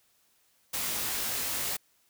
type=noise with comb filter; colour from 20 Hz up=white; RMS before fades=-32 dBFS; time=0.73-1.77 s; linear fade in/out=10 ms; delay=19 ms; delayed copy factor=+0.95; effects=white hiss -68 dBFS RMS until 2.09 s